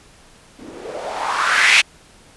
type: noise with low-pass filter sweep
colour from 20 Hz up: violet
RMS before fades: -18 dBFS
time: 0.58-1.82 s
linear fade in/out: 20 ms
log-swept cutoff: 260 to 2600 Hz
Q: 3.6
effects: pink hiss -48 dBFS RMS until 2.36 s + resampled to 24000 Hz